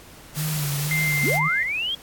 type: noise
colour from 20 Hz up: white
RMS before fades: -30 dBFS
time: 0.34-1.4 s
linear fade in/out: 50 ms
type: tone with vibrato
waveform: sine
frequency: 148.8 Hz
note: D3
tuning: 23 cents sharp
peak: -24 dBFS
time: 0.36-1.49 s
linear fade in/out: 20 ms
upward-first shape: sine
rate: 2 Hz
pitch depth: 77 cents each way
type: tone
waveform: sine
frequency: 2093 Hz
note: C7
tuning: in tune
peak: -21 dBFS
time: 0.91-1.63 s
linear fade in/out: 2 ms
type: linear sweep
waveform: sine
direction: up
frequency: 168.9 to 3322 Hz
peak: -23 dBFS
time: 1.23-1.95 s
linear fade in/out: 5 ms
effects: pink hiss -46 dBFS RMS until 2.02 s + AAC 64 kbps